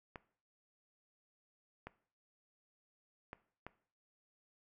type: clicks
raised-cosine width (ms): 0.5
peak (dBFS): -30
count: 4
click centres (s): 0.158 / 1.87 / 3.331 / 3.666
effects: noise-tail reverb RT60 0.5 s tail -18 dB re dry